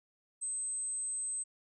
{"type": "tone", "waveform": "sine", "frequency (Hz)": 8220, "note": "C9", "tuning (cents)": -32, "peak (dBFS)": -34, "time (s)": [0.41, 1.44], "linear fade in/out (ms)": 20, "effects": []}